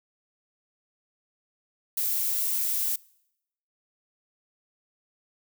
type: noise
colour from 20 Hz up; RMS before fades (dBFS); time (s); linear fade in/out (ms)
violet; -27; 1.97-2.96; 5
effects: noise-tail reverb RT60 0.8 s tail -24 dB re dry